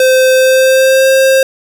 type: tone with pitch glide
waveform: square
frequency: 518 to 531.6 Hz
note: C5 to C5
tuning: -17 to +27 cents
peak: -6 dBFS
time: 0-1.43 s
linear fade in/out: 2 ms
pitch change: +44 cents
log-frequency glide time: 0.34-1.09 s
effects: none